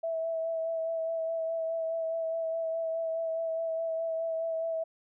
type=tone with vibrato; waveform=sine; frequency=654 Hz; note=E5; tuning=14 cents flat; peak=-29 dBFS; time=0.03-4.84 s; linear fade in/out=10 ms; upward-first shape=sine; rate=4.8 Hz; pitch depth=19 cents each way; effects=none